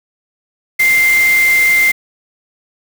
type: tone in noise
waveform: sine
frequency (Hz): 2093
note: C7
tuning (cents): 0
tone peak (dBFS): -8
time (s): 0.79-1.92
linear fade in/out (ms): 10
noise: white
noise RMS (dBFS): -22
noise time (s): 0.79-1.92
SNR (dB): +11
effects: none